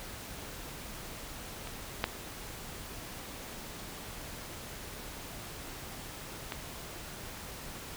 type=clicks; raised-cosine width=0.3 ms; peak=-25 / -11 / -19 dBFS; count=3; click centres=1.673 / 2.041 / 6.522 s; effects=pink hiss -44 dBFS RMS until 7.96 s